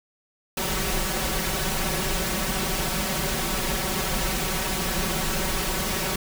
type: noise with comb filter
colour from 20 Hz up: pink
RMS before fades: -26 dBFS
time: 0.57-6.16 s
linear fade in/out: 5 ms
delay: 5.3 ms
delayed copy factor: +1
effects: none